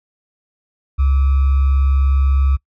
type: tone with sample-and-hold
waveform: sine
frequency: 68.2 Hz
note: C#2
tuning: 28 cents flat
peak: -11 dBFS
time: 0.98-2.57 s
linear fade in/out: 20 ms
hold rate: 1225 Hz
effects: noise-tail reverb RT60 0.1 s tail -24 dB re dry + low-pass 2000 Hz 12 dB/octave